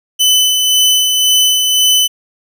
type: tone with tremolo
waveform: sawtooth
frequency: 3014 Hz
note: F#7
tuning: 31 cents sharp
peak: -4 dBFS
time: 0.19-2.08 s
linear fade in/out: 20 ms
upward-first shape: sine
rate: 1.9 Hz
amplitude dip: 35%
effects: none